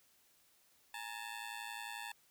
15% pulse ring-modulated tone, 880 Hz, A5, in tune, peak -34 dBFS, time 0.94-2.12 s, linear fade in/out 2 ms, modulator 55.6 Hz, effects white hiss -70 dBFS RMS until 2.3 s

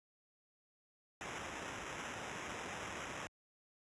white noise with sample-and-hold, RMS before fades -45 dBFS, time 1.21-3.27 s, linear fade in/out 0 ms, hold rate 4410 Hz, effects high-pass 60 Hz 12 dB/octave + resampled to 22050 Hz

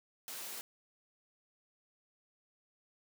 white high-pass noise, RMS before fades -44 dBFS, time 0.28-0.61 s, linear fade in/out 0 ms, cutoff 230 Hz, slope 12 dB/octave, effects none

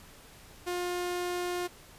sawtooth tone, 355.4 Hz, F4, 30 cents sharp, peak -27 dBFS, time 0.66-1.68 s, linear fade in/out 20 ms, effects pink hiss -53 dBFS RMS until 1.98 s + resampled to 32000 Hz

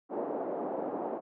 white band-pass noise, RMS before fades -35 dBFS, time 0.09-1.21 s, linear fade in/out 50 ms, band 250 to 710 Hz, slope 24 dB/octave, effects none

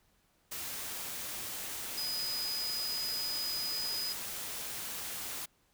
sine tone in noise, 4978 Hz, D#8, in tune, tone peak -34 dBFS, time 1.97-4.13 s, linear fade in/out 10 ms, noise white, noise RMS -40 dBFS, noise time 0.51-5.46 s, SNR +3 dB, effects pink hiss -71 dBFS RMS until 5.73 s

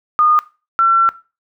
sine tone pair in turn, 1224 / 1349.9 Hz, D#6 / E6, -29 / +41 cents, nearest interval major second, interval 170 cents, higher second, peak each -9 dBFS, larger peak neither, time 0.19-0.39 / 0.79-1.09 s, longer second, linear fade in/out 0 ms, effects noise-tail reverb RT60 0.3 s tail -18 dB re dry

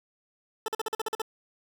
20% pulse tone bursts, 440 Hz, A4, in tune, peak -23 dBFS, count 9, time 0.66-1.218 s, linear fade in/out 2 ms, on 22 ms, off 45 ms, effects none

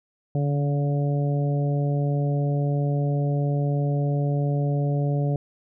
harmonic tone with a mistuned harmonic, 143 Hz, D3, 46 cents flat, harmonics 1 / 2 / 3 / 4 / 5, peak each -21 / -32 / -33 / -33 / -37 dBFS, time 0.35-5.36 s, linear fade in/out 2 ms, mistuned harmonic 1, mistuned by +15 cents, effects none

